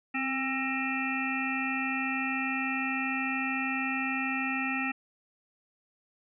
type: harmonic tone with a mistuned harmonic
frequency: 266.6 Hz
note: C4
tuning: 33 cents sharp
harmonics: 1 / 3 / 5 / 7 / 9 / 10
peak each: -33 / -38 / -38 / -35 / -36 / -35 dBFS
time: 0.14-4.92 s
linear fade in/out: 10 ms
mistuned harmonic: 1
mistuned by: -24 cents
effects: none